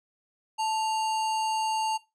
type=tone with sample-and-hold; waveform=sine; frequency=880 Hz; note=A5; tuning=in tune; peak=-25 dBFS; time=0.58-1.98 s; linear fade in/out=20 ms; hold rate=3675 Hz; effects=noise-tail reverb RT60 0.2 s tail -17 dB re dry + resampled to 22050 Hz